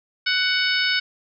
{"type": "harmonic tone", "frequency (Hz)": 744, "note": "F#5", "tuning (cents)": 9, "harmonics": [2, 3, 4, 5, 6, 7], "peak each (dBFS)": [-23, -25, -26, -27, -28, -28], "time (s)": [0.26, 1], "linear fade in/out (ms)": 10, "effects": []}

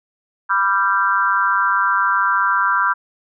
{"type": "chord", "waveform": "sine", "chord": "G dominant seventh", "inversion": "first", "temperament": "equal with one note detuned", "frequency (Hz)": [987.8, 1174.7, 1373.7, 1568], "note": ["B5", "D6", "F6", "G6"], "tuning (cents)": [0, 0, -29, 0], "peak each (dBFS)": [-20, -21, -18, -20], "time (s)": [0.49, 2.94], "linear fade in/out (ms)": 20, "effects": []}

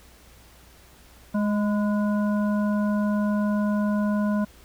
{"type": "harmonic tone with a mistuned harmonic", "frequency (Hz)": 208.2, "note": "G#3", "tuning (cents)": 5, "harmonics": [1, 3, 5, 7], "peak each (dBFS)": [-21, -31, -35, -38], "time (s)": [1.34, 4.45], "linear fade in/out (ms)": 10, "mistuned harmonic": 5, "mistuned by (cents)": -43, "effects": ["added 60 Hz sine -53 dBFS peak until 4.64 s", "pink hiss -53 dBFS RMS until 4.64 s"]}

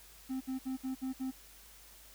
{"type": "tone bursts", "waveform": "triangle", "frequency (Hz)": 261.6, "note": "C4", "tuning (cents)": 0, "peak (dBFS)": -32, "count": 6, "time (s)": [0.29, 1.315], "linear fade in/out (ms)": 20, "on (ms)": 120, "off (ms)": 61, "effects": ["added 50 Hz sine -61 dBFS peak until 2.14 s", "white hiss -57 dBFS RMS until 2.14 s"]}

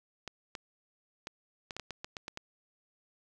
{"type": "clicks", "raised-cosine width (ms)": 0.2, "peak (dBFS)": -22, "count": 11, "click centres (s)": [0.277, 0.552, 1.271, 1.708, 1.766, 1.797, 1.907, 2.045, 2.168, 2.281, 2.374], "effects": []}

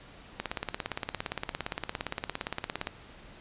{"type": "click train", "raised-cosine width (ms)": 0.3, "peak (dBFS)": -15, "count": 44, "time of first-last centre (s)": [0.4, 2.871], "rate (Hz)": 17.4, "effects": ["pink hiss -51 dBFS RMS until 3.4 s", "resampled to 8000 Hz"]}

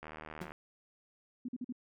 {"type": "click train", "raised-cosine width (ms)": 0.5, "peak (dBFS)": -30, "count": 39, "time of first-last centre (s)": [0.03, 0.52], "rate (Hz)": 77.6}
{"type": "tone with exponential decay", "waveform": "30% pulse", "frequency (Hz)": 179.4, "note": "F3", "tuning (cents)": 47, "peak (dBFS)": -34, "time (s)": [0.41, 0.52], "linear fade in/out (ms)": 5, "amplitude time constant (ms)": 23}
{"type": "tone bursts", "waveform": "sine", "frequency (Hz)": 248.2, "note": "B3", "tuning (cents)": 9, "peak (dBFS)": -36, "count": 4, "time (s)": [1.45, 1.725], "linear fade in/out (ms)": 5, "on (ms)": 35, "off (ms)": 45}
{"effects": []}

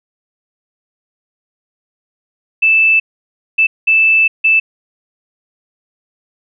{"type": "tone bursts at uneven times", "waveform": "sine", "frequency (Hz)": 2637, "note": "E7", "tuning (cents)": 0, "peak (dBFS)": -7, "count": 4, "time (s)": [[2.62, 3], [3.58, 3.67], [3.87, 4.28], [4.44, 4.6]], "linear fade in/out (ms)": 10, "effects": []}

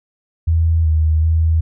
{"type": "tone with pitch steps", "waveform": "sine", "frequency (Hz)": [81.9, 78.7, 80.8], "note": ["E2", "D#2", "E2"], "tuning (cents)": [-11, 20, -34], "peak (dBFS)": -11, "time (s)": [0.47, 1.61], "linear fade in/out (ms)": 10, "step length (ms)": 380, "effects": []}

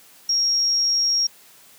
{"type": "tone", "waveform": "sine", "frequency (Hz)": 5588, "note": "F8", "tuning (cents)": 0, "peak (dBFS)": -17, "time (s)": [0.29, 1.27], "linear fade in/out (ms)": 5, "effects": ["white hiss -50 dBFS RMS until 1.78 s", "high-pass 100 Hz 12 dB/octave"]}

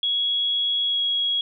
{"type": "tone with pitch glide", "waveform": "sine", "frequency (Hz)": [3336, 3315], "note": ["G#7", "G#7"], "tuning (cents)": [7, -4], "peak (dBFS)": -20, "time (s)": [0.03, 1.41], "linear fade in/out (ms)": 2, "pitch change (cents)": -11, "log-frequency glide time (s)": [0.86, 0.99], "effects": []}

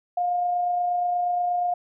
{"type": "tone with amplitude modulation", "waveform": "sine", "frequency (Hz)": 710, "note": "F5", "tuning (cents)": 28, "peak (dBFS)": -20, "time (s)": [0.17, 1.74], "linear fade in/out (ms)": 5, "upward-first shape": "sine", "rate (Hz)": 28.4, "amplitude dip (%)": 25, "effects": []}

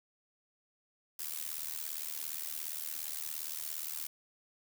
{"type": "noise with amplitude modulation", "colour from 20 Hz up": "blue", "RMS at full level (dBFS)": -36, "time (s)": [1.19, 4.07], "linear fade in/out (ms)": 5, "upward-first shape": "sine", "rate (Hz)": 77.3, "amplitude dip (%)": 90, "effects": []}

